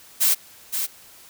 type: noise with echo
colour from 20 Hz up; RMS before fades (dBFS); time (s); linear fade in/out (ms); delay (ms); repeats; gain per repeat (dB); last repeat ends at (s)
blue; -18; 0.2-0.35; 20; 520; 1; -7; 0.87
effects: white hiss -48 dBFS RMS until 1.29 s